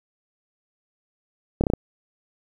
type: slowing click train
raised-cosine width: 2 ms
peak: -7 dBFS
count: 5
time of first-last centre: 1.61-1.736 s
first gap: 28 ms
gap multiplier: 1.08
effects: 8-bit